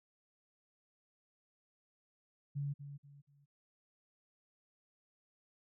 sine tone with echo, 142.2 Hz, C#3, 45 cents sharp, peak -35 dBFS, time 2.55-2.74 s, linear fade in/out 20 ms, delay 240 ms, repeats 3, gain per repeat -10 dB, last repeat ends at 3.46 s, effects none

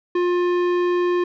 sine tone with tanh clipping, 354.2 Hz, F4, 24 cents sharp, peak -19 dBFS, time 0.15-1.24 s, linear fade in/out 5 ms, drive 15 dB, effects none

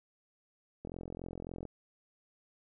click train, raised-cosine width 2 ms, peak -29 dBFS, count 36, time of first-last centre 0.85-1.653 s, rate 43.6 Hz, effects none

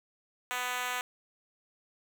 5% pulse tone with high-pass filter, 248.7 Hz, B3, 12 cents sharp, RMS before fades -34 dBFS, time 0.51-1.01 s, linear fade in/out 0 ms, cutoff 810 Hz, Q 1.1, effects none

